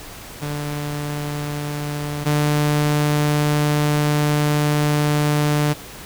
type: tone pair in turn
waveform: sawtooth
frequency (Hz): 146.83 / 148.45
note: D3 / D3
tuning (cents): 0 / +19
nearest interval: unison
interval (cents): 19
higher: second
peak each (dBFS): -20 / -12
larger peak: second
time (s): 0.41-2.25 / 2.25-5.74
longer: second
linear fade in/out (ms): 20
effects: pink hiss -37 dBFS RMS until 6.05 s